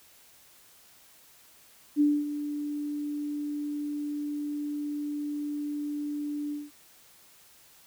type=tone with ADSR envelope; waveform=sine; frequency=293.7 Hz; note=D4; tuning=in tune; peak=-18 dBFS; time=1.96-6.71 s; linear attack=45 ms; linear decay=240 ms; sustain=-12 dB; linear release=190 ms; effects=white hiss -57 dBFS RMS until 7.86 s